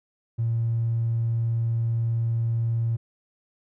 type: tone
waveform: triangle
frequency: 115.2 Hz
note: A#2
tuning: 20 cents flat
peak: -18 dBFS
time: 0.38-2.97 s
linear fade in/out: 20 ms
effects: tanh soft clip ceiling -19 dBFS